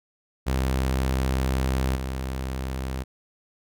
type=tone with level steps; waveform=sawtooth; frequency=65.41 Hz; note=C2; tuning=in tune; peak=-18 / -24 dBFS; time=0.46-3.04 s; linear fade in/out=20 ms; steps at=1.96 s; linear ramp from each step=2 ms; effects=none